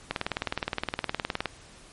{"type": "click train", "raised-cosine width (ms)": 0.3, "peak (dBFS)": -11, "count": 27, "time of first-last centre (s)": [0.11, 1.457], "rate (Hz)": 19.3, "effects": ["pink hiss -51 dBFS RMS until 1.92 s", "MP3 48 kbps"]}